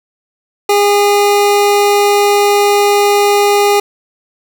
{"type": "tone", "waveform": "25% pulse", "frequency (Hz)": 408.1, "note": "G#4", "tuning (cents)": -30, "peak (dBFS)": -4, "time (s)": [0.69, 3.8], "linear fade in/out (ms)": 5, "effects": []}